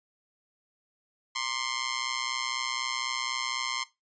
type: tone with amplitude modulation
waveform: 10% pulse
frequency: 1054 Hz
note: C6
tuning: 12 cents sharp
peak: -17 dBFS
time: 1.35-3.84 s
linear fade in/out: 10 ms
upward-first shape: sine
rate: 124 Hz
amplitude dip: 90%
effects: noise-tail reverb RT60 0.2 s tail -17 dB re dry + resampled to 16000 Hz